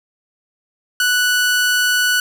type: tone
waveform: sawtooth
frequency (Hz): 1480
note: F#6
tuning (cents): 0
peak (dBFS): -10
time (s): 1-2.2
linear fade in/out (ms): 2
effects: none